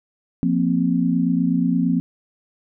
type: chord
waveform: sine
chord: F suspended fourth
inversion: none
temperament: equal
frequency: 174.61 / 233.1 / 261.6 Hz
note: F3 / Bb3 / C4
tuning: 0 / 0 / 0 cents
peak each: -20 / -22 / -20 dBFS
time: 0.43-2 s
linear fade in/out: 0 ms
effects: none